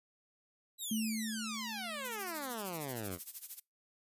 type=exponential sweep; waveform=10% pulse; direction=down; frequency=3982 to 82.41 Hz; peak=-31 dBFS; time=0.78-3.19 s; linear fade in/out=50 ms
type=tone with exponential decay; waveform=sine; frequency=220 Hz; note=A3; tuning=in tune; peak=-31 dBFS; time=0.91-3.21 s; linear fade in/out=5 ms; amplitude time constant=500 ms
type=noise with tremolo; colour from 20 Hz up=violet; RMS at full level=-40 dBFS; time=2.04-3.6 s; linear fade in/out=10 ms; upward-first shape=sine; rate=13 Hz; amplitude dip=85%
effects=noise-tail reverb RT60 0.2 s tail -25 dB re dry + resampled to 32000 Hz